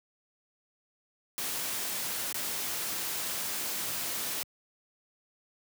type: noise with dropouts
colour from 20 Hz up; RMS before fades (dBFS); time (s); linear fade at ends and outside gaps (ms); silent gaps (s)
white; -34; 1.38-4.43; 0; 2.326-2.344
effects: high-pass 100 Hz 12 dB/octave